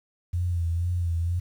sine tone with vibrato, 86.2 Hz, F2, 22 cents flat, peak -23 dBFS, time 0.33-1.4 s, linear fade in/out 10 ms, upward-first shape sine, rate 2.1 Hz, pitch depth 53 cents each way, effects 9-bit

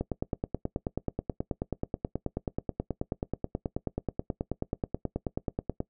click train, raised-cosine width 2 ms, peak -16 dBFS, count 55, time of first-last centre 0.01-5.804 s, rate 9.32 Hz, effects noise-tail reverb RT60 0.1 s tail -20 dB re dry

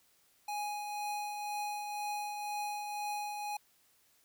square tone with tremolo, 830.6 Hz, G#5, in tune, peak -35 dBFS, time 0.48-3.57 s, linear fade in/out 5 ms, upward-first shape triangle, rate 2 Hz, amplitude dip 40%, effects white hiss -69 dBFS RMS until 4.24 s

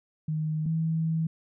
sine tone pair in turn, 155.56 / 161.48 Hz, D#3 / E3, 0 / -35 cents, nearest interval minor second, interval 65 cents, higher second, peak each -26 / -24 dBFS, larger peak second, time 0.28-0.66 / 0.66-1.27 s, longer second, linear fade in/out 5 ms, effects none

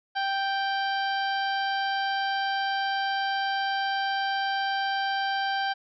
harmonic tone, 784 Hz, G5, in tune, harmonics 1 / 2 / 3 / 4 / 5 / 6 / 7, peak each -27 / -30 / -43 / -36 / -43 / -39 / -50 dBFS, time 0.15-5.74 s, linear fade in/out 20 ms, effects none

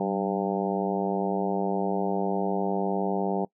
harmonic tone with a mistuned harmonic, 99.8 Hz, G2, 32 cents sharp, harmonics 2 / 3 / 4 / 5 / 6 / 7 / 8 / 9, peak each -29 / -35 / -31 / -34 / -36 / -33 / -34 / -37 dBFS, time 0-3.45 s, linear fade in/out 5 ms, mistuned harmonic 2, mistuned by -88 cents, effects noise-tail reverb RT60 0.1 s tail -23 dB re dry

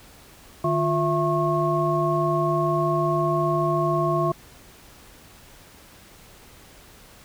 sine tone cluster, 152.2 / 350.5 / 665 / 1088 Hz, D#3 / F4 / E5 / C#6, -38 / +6 / +15 / -33 cents, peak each -25 dBFS, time 0.64-4.32 s, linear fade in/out 5 ms, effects pink hiss -49 dBFS RMS until 7.24 s

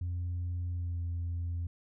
sine tone with pitch glide, 88 to 85.84 Hz, F2 to F2, +14 to -29 cents, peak -30 dBFS, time 0.01-1.67 s, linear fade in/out 5 ms, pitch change -43 cents, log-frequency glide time 0.7-1 s, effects tanh soft clip ceiling -30 dBFS

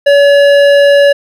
triangle tone with hard clipping, 568 Hz, C#5, 42 cents sharp, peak -5 dBFS, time 0.06-1.13 s, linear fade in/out 10 ms, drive 16 dB, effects none

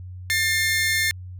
sawtooth tone pair together, 1788.6 / 2127 Hz, A6 / C7, +28 / +28 cents, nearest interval minor third, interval 300 cents, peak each -19 dBFS, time 0.3-1.11 s, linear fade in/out 0 ms, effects added 91 Hz sine -34 dBFS peak until 1.39 s

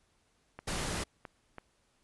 click train, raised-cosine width 0.5 ms, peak -28 dBFS, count 4, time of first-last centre 0.59-1.583 s, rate 3.02 Hz
pink noise, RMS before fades -35 dBFS, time 0.67-1.04 s, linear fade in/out 10 ms
effects pink hiss -72 dBFS RMS until 2.03 s + resampled to 24000 Hz

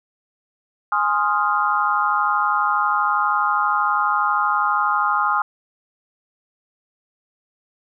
sine chord, F minor seventh, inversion first, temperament equal, 830.6 / 1046.5 / 1244.5 / 1396.9 Hz, Ab5 / C6 / Eb6 / F6, 0 / 0 / 0 / 0 cents, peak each -23 / -23 / -20 / -23 dBFS, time 0.92-5.42 s, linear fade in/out 2 ms, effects none

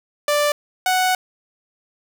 sawtooth tone pair in turn, 588 / 740.8 Hz, D5 / F#5, +2 / +2 cents, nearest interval major third, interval 400 cents, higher second, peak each -12 dBFS, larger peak neither, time 0.28-0.52 / 0.86-1.15 s, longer second, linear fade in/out 2 ms, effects none

